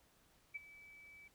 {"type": "tone with ADSR envelope", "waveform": "sine", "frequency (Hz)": 2301, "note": "D7", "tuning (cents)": -36, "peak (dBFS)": -39, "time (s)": [0.54, 1.28], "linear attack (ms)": 18, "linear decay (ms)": 21, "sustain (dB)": -17, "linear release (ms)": 5, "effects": ["pink hiss -71 dBFS RMS until 1.34 s"]}